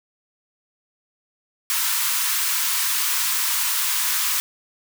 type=high-pass noise; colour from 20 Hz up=white; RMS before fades=-22 dBFS; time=1.7-4.4 s; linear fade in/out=0 ms; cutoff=900 Hz; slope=96 dB/octave; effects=none